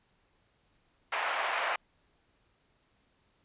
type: band-pass noise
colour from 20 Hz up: pink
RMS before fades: -32 dBFS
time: 1.12-1.76 s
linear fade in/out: 5 ms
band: 670 to 2700 Hz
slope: 24 dB/octave
effects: pink hiss -71 dBFS RMS until 3.44 s + resampled to 8000 Hz